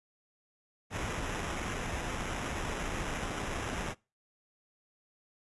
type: noise with sample-and-hold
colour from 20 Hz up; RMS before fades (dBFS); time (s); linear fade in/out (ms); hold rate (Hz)
pink; -36; 0.9-3.95; 50; 4410
effects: noise-tail reverb RT60 0.3 s tail -24 dB re dry + resampled to 24000 Hz